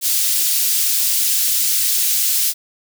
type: high-pass noise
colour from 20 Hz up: white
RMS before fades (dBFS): -17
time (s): 0.01-2.54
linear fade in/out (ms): 50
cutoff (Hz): 3800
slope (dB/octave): 12
effects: none